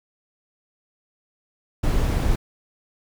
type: noise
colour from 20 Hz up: brown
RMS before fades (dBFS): -20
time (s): 1.83-2.36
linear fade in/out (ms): 10
effects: none